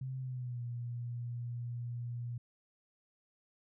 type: tone with pitch glide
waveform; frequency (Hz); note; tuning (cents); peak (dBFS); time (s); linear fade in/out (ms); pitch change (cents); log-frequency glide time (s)
sine; 130.81 to 119.95; C3 to A#2; 0 to +50; -37; 0.01-2.38; 5; -150; 0.19-0.62
effects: none